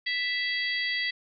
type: harmonic tone with a mistuned harmonic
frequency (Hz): 659.3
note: E5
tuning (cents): 0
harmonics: 3 / 4 / 5 / 6 / 7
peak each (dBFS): -28 / -40 / -34 / -40 / -35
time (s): 0.06-1.11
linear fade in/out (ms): 10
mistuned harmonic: 6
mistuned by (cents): -21
effects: none